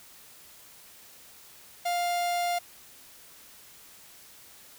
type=tone; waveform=45% pulse; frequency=701 Hz; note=F5; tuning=6 cents sharp; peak=-26 dBFS; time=1.85-2.59 s; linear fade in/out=10 ms; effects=white hiss -52 dBFS RMS until 4.78 s